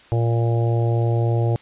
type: harmonic tone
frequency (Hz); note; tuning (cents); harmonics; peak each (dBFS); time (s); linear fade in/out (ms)
116.54; A#2; 0; 1 / 3 / 4 / 5 / 6 / 7; -17 / -27 / -29 / -31 / -33 / -34; 0.12-1.56; 0
effects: white hiss -49 dBFS RMS until 1.61 s + resampled to 8000 Hz